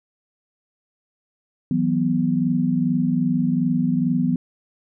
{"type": "chord", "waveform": "sine", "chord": "E suspended second", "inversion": "none", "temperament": "equal with one note detuned", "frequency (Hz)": [162.54, 185, 246.9], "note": ["E3", "F#3", "B3"], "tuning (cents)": [-24, 0, 0], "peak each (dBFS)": [-23, -23, -20], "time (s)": [1.71, 4.36], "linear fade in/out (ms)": 2, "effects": []}